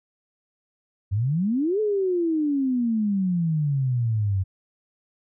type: exponential two-way sweep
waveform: sine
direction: up then down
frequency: 92.7 to 436.2 to 92.7 Hz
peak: -20 dBFS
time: 1.11-4.44 s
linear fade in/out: 20 ms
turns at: 1.8 s
effects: none